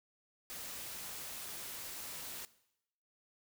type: noise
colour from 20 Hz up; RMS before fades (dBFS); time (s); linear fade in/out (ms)
white; -45; 0.5-2.45; 0
effects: noise-tail reverb RT60 0.8 s tail -18 dB re dry